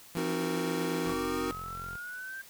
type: tone with tremolo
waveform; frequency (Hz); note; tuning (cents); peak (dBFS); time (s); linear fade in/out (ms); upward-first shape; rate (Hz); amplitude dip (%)
sawtooth; 170; F3; -46; -30; 0.15-1.13; 0; triangle; 7.8; 25
type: chord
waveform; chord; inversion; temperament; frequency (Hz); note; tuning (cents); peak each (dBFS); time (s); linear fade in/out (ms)
square; C half-diminished seventh; none; equal; 261.6 / 311.1 / 370 / 466.2; C4 / Eb4 / Gb4 / Bb4; 0 / 0 / 0 / 0; -37; 0.17-1.51; 0
type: tone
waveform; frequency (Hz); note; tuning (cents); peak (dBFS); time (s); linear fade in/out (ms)
15% pulse; 44.31; F1; +26; -37; 1.05-1.97; 10
type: exponential sweep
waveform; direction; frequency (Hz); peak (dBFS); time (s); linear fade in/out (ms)
sine; up; 1127 to 1589; -38; 1.06-2.42; 10
effects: white hiss -53 dBFS RMS until 2.49 s